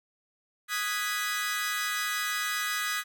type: chord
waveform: sawtooth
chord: G# minor seventh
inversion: second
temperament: equal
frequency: 1244.5 / 1480 / 1661.2 / 1975.5 Hz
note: D#6 / F#6 / G#6 / B6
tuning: 0 / 0 / 0 / 0 cents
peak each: -30 / -35 / -30 / -30 dBFS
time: 0.68-3.04 s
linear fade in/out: 50 ms
effects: none